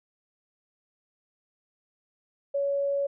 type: tone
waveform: sine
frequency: 561 Hz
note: C#5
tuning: 21 cents sharp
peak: -24 dBFS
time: 2.54-3.07 s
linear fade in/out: 10 ms
effects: none